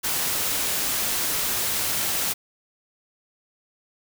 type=noise; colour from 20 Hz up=white; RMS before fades=-25 dBFS; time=0.03-2.34 s; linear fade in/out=20 ms; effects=none